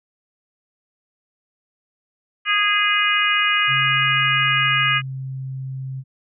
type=harmonic tone; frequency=412.7 Hz; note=G#4; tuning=11 cents flat; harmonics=3 / 4 / 5 / 6 / 7; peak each=-22 / -22 / -22 / -22 / -22 dBFS; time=2.45-5.02 s; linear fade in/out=50 ms
type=tone with pitch glide; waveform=sine; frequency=133.4 to 132.48 Hz; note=C3 to C3; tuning=+34 to +22 cents; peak=-26 dBFS; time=3.67-6.04 s; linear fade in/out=50 ms; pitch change=-12 cents; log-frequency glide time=4.26-5.47 s
effects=none